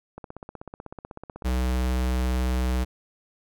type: click train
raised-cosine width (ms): 1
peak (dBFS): -24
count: 22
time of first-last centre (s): 0.18-1.484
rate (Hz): 16.1
type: tone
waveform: square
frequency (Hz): 63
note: B1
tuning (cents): +35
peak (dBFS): -23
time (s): 1.44-2.85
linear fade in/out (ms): 20
effects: none

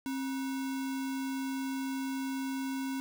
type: tone with sample-and-hold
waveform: sine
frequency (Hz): 267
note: C4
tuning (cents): +35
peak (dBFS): -32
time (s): 0.06-3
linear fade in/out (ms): 0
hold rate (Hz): 1225
effects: none

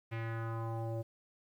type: tone with low-pass filter sweep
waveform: square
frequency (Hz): 113.8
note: A#2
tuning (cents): -41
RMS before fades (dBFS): -38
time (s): 0.11-1.03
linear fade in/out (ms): 20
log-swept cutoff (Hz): 2400 to 550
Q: 2.9
effects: 11-bit

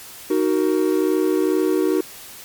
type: chord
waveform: triangle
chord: D# minor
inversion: none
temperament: just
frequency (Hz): 311.1 / 373.4 / 466.7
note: D#4 / F#4 / A#4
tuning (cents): 0 / +16 / +2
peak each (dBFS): -18 / -17 / -22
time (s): 0.3-2.01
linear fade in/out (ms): 5
effects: white hiss -39 dBFS RMS until 2.44 s + MP3 96 kbps

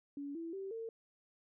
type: tone with pitch steps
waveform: sine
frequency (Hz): 283.8 / 331.7 / 387.7 / 453.1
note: C#4 / E4 / G4 / A#4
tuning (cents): +41 / +11 / -19 / -49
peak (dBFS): -40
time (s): 0.17-0.89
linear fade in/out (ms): 2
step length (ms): 180
effects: none

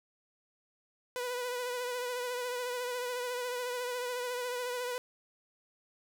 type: tone with vibrato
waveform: sawtooth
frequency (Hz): 493.9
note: B4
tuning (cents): 0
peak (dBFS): -30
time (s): 1.16-4.98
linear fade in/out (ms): 0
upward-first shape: triangle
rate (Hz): 14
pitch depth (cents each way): 41
effects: none

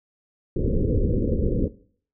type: low-pass noise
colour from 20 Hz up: pink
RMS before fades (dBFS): -22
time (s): 0.56-1.68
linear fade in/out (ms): 5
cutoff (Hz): 530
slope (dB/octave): 96
effects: noise-tail reverb RT60 0.5 s tail -18 dB re dry

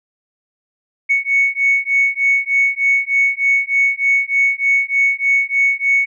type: beating tone pair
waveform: sine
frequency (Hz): 2217 / 2220.3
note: C#7 / C#7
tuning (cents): 0 / +2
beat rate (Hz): 3.3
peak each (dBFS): -15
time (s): 1.09-6.06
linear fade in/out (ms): 20
effects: tanh soft clip ceiling -5 dBFS

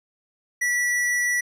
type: tone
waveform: square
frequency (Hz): 1951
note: B6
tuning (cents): -22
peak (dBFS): -21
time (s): 0.61-1.41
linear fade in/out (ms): 10
effects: low-pass 12000 Hz 12 dB/octave

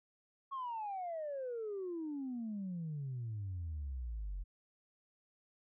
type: exponential sweep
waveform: sine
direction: down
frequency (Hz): 1108.7 to 43.65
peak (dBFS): -37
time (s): 0.51-4.44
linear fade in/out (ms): 20
effects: tanh soft clip ceiling -35 dBFS

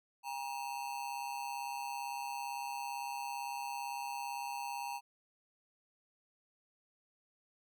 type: ring-modulated tone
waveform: square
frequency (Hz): 880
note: A5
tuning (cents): 0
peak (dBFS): -36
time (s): 0.23-5.01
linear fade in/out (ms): 50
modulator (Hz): 68.9
effects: none

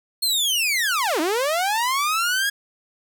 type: linear two-way sweep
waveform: sawtooth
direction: down then up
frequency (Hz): 4293 to 294.8 to 1666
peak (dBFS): -16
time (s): 0.22-2.5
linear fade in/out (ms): 10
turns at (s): 1.2
effects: none

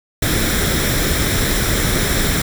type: noise with comb filter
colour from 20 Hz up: pink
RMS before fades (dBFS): -17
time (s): 0.22-2.42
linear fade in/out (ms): 5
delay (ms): 0.54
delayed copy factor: +0.55
effects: none

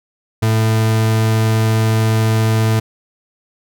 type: tone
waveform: 40% pulse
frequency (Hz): 110.7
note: A2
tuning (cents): +11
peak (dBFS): -11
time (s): 0.42-2.8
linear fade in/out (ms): 10
effects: none

